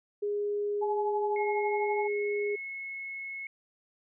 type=tone; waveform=sine; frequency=411.7 Hz; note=G#4; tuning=15 cents flat; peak=-28 dBFS; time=0.22-2.56 s; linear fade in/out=10 ms
type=tone with tremolo; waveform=sine; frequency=849 Hz; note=G#5; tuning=38 cents sharp; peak=-28 dBFS; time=0.81-2.08 s; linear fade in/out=20 ms; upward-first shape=triangle; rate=12 Hz; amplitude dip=65%
type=tone with pitch glide; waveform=sine; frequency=2161 to 2184 Hz; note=C#7 to C#7; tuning=-45 to -26 cents; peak=-36 dBFS; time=1.36-3.47 s; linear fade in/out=2 ms; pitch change=+19 cents; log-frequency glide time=1.6-2.33 s
effects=none